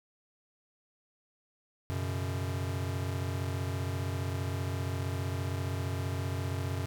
square chord, F# suspended fourth, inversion none, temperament equal, 92.5 / 123.47 / 138.59 Hz, F#2 / B2 / C#3, 0 / 0 / 0 cents, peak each -34 / -39 / -40 dBFS, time 1.9-6.86 s, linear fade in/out 0 ms, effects none

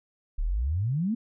sine exponential sweep, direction up, 33 to 240 Hz, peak -24 dBFS, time 0.38-1.15 s, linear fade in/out 10 ms, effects none

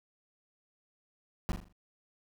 brown noise with echo, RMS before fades -30 dBFS, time 1.49-1.52 s, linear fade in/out 0 ms, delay 41 ms, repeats 5, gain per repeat -7 dB, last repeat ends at 1.725 s, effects none

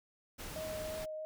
pink noise, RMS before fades -45 dBFS, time 0.38-1.06 s, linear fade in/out 20 ms
sine tone with vibrato, 625 Hz, D#5, 8 cents sharp, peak -39 dBFS, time 0.56-1.25 s, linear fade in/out 0 ms, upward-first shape triangle, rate 3 Hz, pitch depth 14 cents each way
effects none

